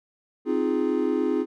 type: chord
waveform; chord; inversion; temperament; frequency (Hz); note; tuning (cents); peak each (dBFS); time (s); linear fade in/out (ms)
triangle; F minor seventh; second; equal; 261.6 / 311.1 / 349.2 / 415.3; C4 / Eb4 / F4 / Ab4; 0 / 0 / 0 / 0; -25; 0.45-1.46; 50
effects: none